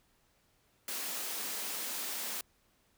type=high-pass noise; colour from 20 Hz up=white; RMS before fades=-38 dBFS; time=0.88-2.41 s; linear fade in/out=2 ms; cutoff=190 Hz; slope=96 dB/octave; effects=pink hiss -71 dBFS RMS until 2.97 s